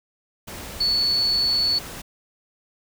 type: tone in noise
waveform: sine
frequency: 4435 Hz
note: C#8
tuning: in tune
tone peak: -18 dBFS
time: 0.8-1.79 s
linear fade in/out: 10 ms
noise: pink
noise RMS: -36 dBFS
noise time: 0.47-2.02 s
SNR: +15 dB
effects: none